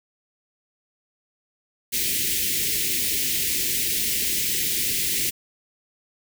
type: band-stop noise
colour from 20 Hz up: white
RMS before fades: -24 dBFS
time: 1.92-5.31 s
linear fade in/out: 20 ms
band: 450 to 1900 Hz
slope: 48 dB/octave
effects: none